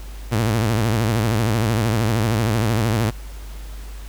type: tone with vibrato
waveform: sawtooth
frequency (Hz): 111.2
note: A2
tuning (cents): +19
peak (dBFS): -13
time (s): 0.31-3.11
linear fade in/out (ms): 20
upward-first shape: sine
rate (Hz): 13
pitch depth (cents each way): 140
effects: added 50 Hz sine -31 dBFS peak until 4.08 s + pink hiss -44 dBFS RMS until 4.08 s